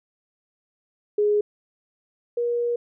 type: tone pair in turn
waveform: sine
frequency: 416.4 / 476.9 Hz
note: G#4 / A#4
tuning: +5 / +39 cents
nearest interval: major second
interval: 234 cents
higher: second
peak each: -17 / -21 dBFS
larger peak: first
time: 1.18-1.41 / 2.37-2.76 s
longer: second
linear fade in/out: 5 ms
effects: none